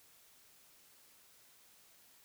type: silence
effects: white hiss -64 dBFS RMS until 2.24 s